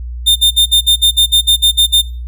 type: tone bursts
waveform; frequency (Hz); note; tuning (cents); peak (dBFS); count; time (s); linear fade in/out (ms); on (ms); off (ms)
45% pulse; 3621; A7; +49; -6; 12; 0.26-2.021; 20; 100; 51
effects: noise-tail reverb RT60 0.4 s tail -22 dB re dry + added 60 Hz sine -21 dBFS peak until 2.27 s